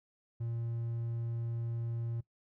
triangle tone, 116.4 Hz, A#2, 2 cents flat, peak -32 dBFS, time 0.4-2.21 s, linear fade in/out 10 ms, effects noise-tail reverb RT60 0.1 s tail -19 dB re dry

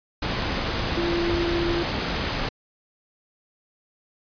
sine tone in noise, 342.3 Hz, F4, 35 cents flat, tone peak -23 dBFS, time 0.97-1.83 s, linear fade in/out 5 ms, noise pink, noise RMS -26 dBFS, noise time 0.22-2.49 s, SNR 0 dB, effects resampled to 11025 Hz

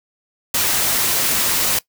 white noise, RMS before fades -18 dBFS, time 0.54-1.79 s, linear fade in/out 5 ms, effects noise-tail reverb RT60 0.1 s tail -20 dB re dry

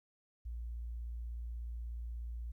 sine tone, 58.27 Hz, A#1, in tune, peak -39 dBFS, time 0.45-2.52 s, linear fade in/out 10 ms, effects 13-bit

